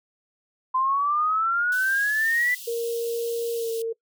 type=exponential sweep; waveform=sine; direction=up; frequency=1026 to 2000 Hz; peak=-20 dBFS; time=0.74-2.55 s; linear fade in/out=10 ms
type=high-pass noise; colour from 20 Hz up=white; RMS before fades=-39 dBFS; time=1.72-3.82 s; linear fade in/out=2 ms; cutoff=2700 Hz; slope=96 dB/octave
type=tone with pitch glide; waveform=sine; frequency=466.2 to 455.3 Hz; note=A#4 to A#4; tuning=0 to -41 cents; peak=-24 dBFS; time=2.67-3.93 s; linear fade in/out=10 ms; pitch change=-41 cents; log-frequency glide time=3.55-3.7 s
effects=noise-tail reverb RT60 0.1 s tail -22 dB re dry